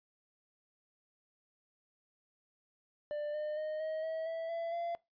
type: tone with pitch steps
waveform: triangle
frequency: 593 / 605.1 / 617.5 / 630.1 / 642.9 / 656.1 / 669.5 / 683.1 Hz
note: D5 / D#5 / D#5 / D#5 / E5 / E5 / E5 / F5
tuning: +17 / -48 / -13 / +22 / -43 / -8 / +27 / -38 cents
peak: -33 dBFS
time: 3.11-4.95 s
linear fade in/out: 0 ms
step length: 230 ms
effects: noise-tail reverb RT60 0.2 s tail -20 dB re dry + resampled to 11025 Hz